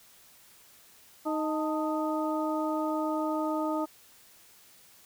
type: harmonic tone with a mistuned harmonic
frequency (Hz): 311.1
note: D#4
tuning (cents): 0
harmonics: 1 / 2 / 3 / 4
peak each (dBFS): -30 / -33 / -35 / -36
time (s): 1.25-3.86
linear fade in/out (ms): 20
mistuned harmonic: 3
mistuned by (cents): -75
effects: white hiss -57 dBFS RMS until 5.05 s

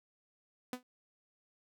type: tone with exponential decay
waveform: sawtooth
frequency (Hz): 250.5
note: B3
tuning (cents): +25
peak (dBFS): -29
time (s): 0.73-0.83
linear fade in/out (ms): 2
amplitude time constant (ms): 20
effects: none

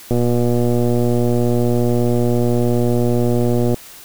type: click train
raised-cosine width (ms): 2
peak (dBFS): -5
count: 437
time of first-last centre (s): 0.11-3.743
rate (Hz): 120
effects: white hiss -39 dBFS RMS until 4.04 s

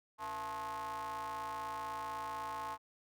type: ring-modulated tone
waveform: square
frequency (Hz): 100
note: G2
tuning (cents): +35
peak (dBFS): -37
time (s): 0.18-2.78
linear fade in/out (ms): 50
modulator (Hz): 972
effects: none

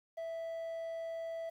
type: tone with quantisation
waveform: triangle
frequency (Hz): 659.3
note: E5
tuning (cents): 0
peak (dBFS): -36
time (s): 0.17-1.5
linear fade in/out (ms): 10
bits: 11
effects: none

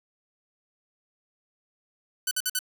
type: tone bursts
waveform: 5% pulse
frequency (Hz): 1500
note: F#6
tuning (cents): +23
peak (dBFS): -13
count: 4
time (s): 2.27-2.591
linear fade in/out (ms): 5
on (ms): 42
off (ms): 51
effects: 8-bit

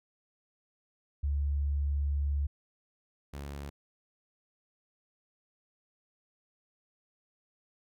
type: tone pair in turn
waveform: sine / sawtooth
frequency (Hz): 71.4 / 70.78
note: D2 / C#2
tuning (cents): -48 / +37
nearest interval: unison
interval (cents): 15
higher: first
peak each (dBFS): -27 / -35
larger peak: first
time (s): 1.23-2.47 / 3.33-3.7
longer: first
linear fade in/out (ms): 10
effects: none

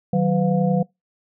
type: tone cluster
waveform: sine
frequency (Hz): 155.4 / 186.3 / 502 / 710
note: D#3 / F#3 / B4 / F5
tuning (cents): -2 / +12 / +28 / +28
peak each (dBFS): -22 / -18 / -24 / -27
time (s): 0.13-0.83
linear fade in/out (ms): 5
effects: noise-tail reverb RT60 0.2 s tail -25 dB re dry

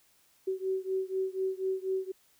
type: beating tone pair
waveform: sine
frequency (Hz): 377.8 / 381.9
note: F#4 / G4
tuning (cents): +36 / -45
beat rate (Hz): 4.1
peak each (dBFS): -32 / -33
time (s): 0.47-2.12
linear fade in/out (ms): 10
effects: white hiss -66 dBFS RMS until 2.39 s

